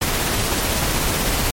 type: noise with tremolo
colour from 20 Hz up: pink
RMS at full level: -19 dBFS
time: 0.01-1.51 s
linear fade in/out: 10 ms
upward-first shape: triangle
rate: 16 Hz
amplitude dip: 25%
effects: MP3 64 kbps